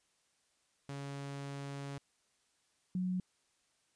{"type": "tone pair in turn", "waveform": ["sawtooth", "sine"], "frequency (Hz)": [140, 183.21], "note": ["C#3", "F#3"], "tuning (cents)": [18, -17], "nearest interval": "perfect fourth", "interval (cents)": 465, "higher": "second", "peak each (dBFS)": [-37, -32], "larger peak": "second", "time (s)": [[0.89, 1.98], [2.95, 3.2]], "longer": "first", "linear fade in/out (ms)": 2, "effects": ["white hiss -75 dBFS RMS until 3.95 s", "resampled to 22050 Hz"]}